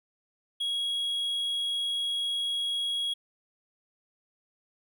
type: tone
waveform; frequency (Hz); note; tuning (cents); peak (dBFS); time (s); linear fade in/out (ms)
triangle; 3314; G#7; -4; -26; 0.6-3.14; 10
effects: none